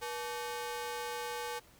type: ring-modulated tone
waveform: sawtooth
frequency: 673 Hz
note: E5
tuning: 36 cents sharp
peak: -30 dBFS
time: 0.01-1.6 s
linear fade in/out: 20 ms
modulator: 192 Hz
effects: pink hiss -61 dBFS RMS until 1.79 s